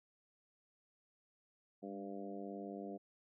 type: harmonic tone with a mistuned harmonic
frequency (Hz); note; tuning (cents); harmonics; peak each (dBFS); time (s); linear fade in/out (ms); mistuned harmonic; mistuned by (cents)
98.9; G2; +16; 2 / 3 / 4 / 5 / 6 / 7; -48 / -49 / -50 / -52 / -54 / -52; 1.82-2.98; 20; 2; +28
effects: none